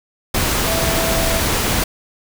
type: tone in noise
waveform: sine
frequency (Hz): 659.3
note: E5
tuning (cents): 0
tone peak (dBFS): -22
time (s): 0.66-1.4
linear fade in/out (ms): 5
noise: pink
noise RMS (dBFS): -18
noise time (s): 0.34-1.84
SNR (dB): -7
effects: none